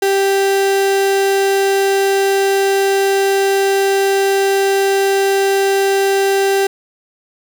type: tone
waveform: 35% pulse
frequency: 392 Hz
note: G4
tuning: in tune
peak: -10 dBFS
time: 0.02-6.67 s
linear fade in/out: 5 ms
effects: none

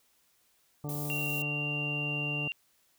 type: harmonic tone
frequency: 146.83 Hz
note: D3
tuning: in tune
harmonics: 1 / 2 / 3 / 4 / 5 / 6 / 8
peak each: -35 / -41 / -45 / -47 / -49 / -51 / -53 dBFS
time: 0.84-2.48 s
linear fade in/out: 2 ms
type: noise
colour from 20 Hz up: violet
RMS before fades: -40 dBFS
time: 0.89-1.42 s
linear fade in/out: 0 ms
type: tone with pitch glide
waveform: sine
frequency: 2759 to 2775 Hz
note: F7 to F7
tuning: -22 to -12 cents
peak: -32 dBFS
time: 1.1-2.52 s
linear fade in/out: 0 ms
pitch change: +10 cents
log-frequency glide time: 1.3-1.65 s
effects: white hiss -69 dBFS RMS until 2.98 s

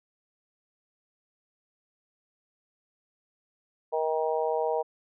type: harmonic tone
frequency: 157.9 Hz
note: D#3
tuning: 26 cents sharp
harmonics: 3 / 4 / 5 / 6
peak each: -28 / -30 / -32 / -34 dBFS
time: 3.92-4.83 s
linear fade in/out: 20 ms
effects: none

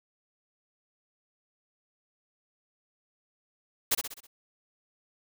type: noise with echo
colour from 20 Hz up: white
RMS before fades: -24 dBFS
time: 3.91-3.95 s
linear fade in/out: 10 ms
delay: 64 ms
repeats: 5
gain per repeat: -6 dB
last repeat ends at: 4.27 s
effects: none

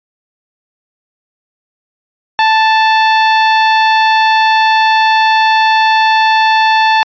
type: tone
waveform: sawtooth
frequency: 880 Hz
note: A5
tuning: in tune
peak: -3 dBFS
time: 2.39-7.03 s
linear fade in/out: 0 ms
effects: resampled to 11025 Hz

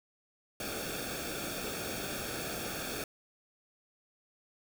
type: noise with comb filter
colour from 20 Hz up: pink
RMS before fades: -38 dBFS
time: 0.6-3.04 s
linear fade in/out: 2 ms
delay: 1 ms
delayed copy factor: -0.75
effects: none

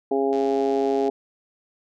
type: harmonic tone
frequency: 136.6 Hz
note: C#3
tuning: 25 cents flat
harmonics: 2 / 3 / 4 / 5 / 6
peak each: -26 / -21 / -33 / -28 / -30 dBFS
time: 0.11-1.1 s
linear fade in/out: 5 ms
type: click train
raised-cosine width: 0.2 ms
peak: -25 dBFS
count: 85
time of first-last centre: 0.33-1.08 s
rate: 112 Hz
effects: none

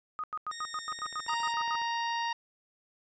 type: tone bursts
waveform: sine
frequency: 1244.5 Hz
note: D#6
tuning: in tune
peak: -32 dBFS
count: 12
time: 0.19-1.755 s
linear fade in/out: 0 ms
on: 47 ms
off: 91 ms
type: tone with vibrato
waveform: 10% pulse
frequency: 1849 Hz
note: A#6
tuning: 15 cents flat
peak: -30 dBFS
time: 0.51-1.53 s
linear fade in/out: 10 ms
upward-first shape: sine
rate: 2.5 Hz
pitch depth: 8 cents each way
type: click train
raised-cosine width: 0.5 ms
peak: -33 dBFS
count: 14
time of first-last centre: 0.92-1.817 s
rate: 14.5 Hz
type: harmonic tone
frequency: 932.3 Hz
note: A#5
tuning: in tune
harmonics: 1 / 2 / 3 / 4 / 5 / 6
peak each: -31 / -37 / -41 / -43 / -45 / -47 dBFS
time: 1.28-2.33 s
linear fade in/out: 5 ms
effects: resampled to 16000 Hz

